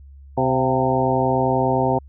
harmonic tone with a mistuned harmonic, 130 Hz, C3, 11 cents flat, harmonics 1 / 2 / 3 / 4 / 5 / 6 / 7, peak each -24 / -24 / -24 / -24 / -24 / -24 / -24 dBFS, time 0.37-1.99 s, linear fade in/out 10 ms, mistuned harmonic 5, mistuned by +60 cents, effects added 69 Hz sine -40 dBFS peak until 2.08 s

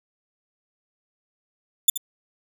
5% pulse tone with echo, 3520 Hz, A7, in tune, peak -4 dBFS, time 1.88-1.9 s, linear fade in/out 5 ms, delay 76 ms, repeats 1, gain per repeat -12 dB, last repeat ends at 1.976 s, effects none

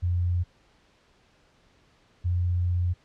sine tone pair in turn, 88.1 / 88.46 Hz, F2 / F2, +16 / +23 cents, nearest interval unison, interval 7 cents, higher second, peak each -22 dBFS, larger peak neither, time 0.02-0.44 / 2.24-2.94 s, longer second, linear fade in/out 20 ms, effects pink hiss -62 dBFS RMS until 3.04 s + low-pass 5000 Hz 12 dB/octave

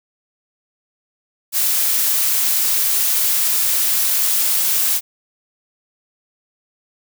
blue noise, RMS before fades -17 dBFS, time 1.52-5.01 s, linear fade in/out 50 ms, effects none

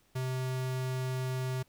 square tone, 129.2 Hz, C3, 21 cents flat, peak -32 dBFS, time 0.15-1.63 s, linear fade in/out 10 ms, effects pink hiss -68 dBFS RMS until 1.68 s

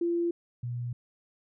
sine tone pair in turn, 342.4 / 121.06 Hz, F4 / B2, -34 / -34 cents, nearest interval octave + tritone, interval 1800 cents, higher first, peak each -25 / -31 dBFS, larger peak first, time 0.01-0.31 / 0.63-0.93 s, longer neither, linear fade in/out 5 ms, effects none

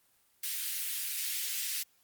white high-pass noise, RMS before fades -35 dBFS, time 0.43-1.83 s, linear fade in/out 5 ms, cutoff 1900 Hz, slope 24 dB/octave, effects white hiss -69 dBFS RMS until 2.03 s + Opus 24 kbps

